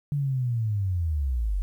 sine linear sweep, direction down, 146.83 to 43.34 Hz, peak -23 dBFS, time 0.12-1.62 s, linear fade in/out 0 ms, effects 10-bit

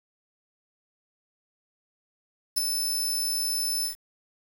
20% pulse tone with ADSR envelope, 5274 Hz, E8, in tune, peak -13 dBFS, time 2.56-3.96 s, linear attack 20 ms, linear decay 6 ms, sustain -7 dB, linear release 120 ms, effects 7-bit

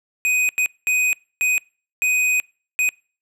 square tone bursts at uneven times, 2500 Hz, D#7, 8 cents sharp, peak -17 dBFS, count 6, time 0.25-0.49 / 0.58-0.66 / 0.87-1.13 / 1.41-1.58 / 2.02-2.4 / 2.79-2.89 s, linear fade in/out 0 ms, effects noise-tail reverb RT60 0.4 s tail -26 dB re dry + low-pass 12000 Hz 12 dB/octave

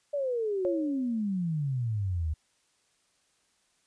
sine exponential sweep, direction down, 590 to 74.4 Hz, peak -27 dBFS, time 0.13-2.34 s, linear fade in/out 10 ms
sine tone with exponential decay, 551 Hz, C#5, 11 cents flat, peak -25 dBFS, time 0.65-1.21 s, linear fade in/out 0 ms, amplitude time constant 120 ms
effects white hiss -70 dBFS RMS until 3.86 s + resampled to 22050 Hz

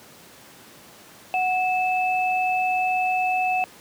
sine tone pair together, 740 / 2622 Hz, F#5 / E7, 0 / -10 cents, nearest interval octave + minor seventh, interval 2190 cents, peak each -21 / -25 dBFS, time 1.34-3.64 s, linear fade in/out 0 ms, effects pink hiss -47 dBFS RMS until 3.8 s + high-pass 150 Hz 12 dB/octave

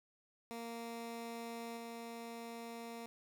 15% pulse tone with level steps, 232.1 Hz, A#3, 7 cents flat, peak -37 / -39 dBFS, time 0.51-3.06 s, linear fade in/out 0 ms, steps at 1.77 s, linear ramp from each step 2 ms, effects none

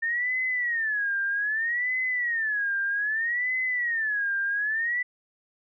sine tone with vibrato, 1800 Hz, A6, 39 cents sharp, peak -24 dBFS, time 0.02-5.03 s, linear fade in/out 10 ms, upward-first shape sine, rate 0.63 Hz, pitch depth 210 cents each way, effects none

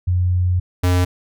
sine / square tone pair in turn, 89.9 / 89.9 Hz, F#2 / F#2, -49 / -49 cents, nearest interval unison, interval 0 cents, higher neither, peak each -14 dBFS, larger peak neither, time 0.07-0.6 / 0.83-1.05 s, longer first, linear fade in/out 10 ms, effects none

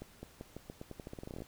accelerating click train, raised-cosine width 2 ms, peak -30 dBFS, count 19, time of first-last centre 0.02-1.421 s, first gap 210 ms, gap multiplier 0.86, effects pink hiss -60 dBFS RMS until 1.47 s

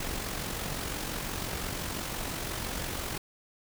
pink noise with amplitude modulation, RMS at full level -33 dBFS, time 0-3.18 s, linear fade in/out 5 ms, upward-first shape sine, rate 45.8 Hz, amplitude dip 45%, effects none

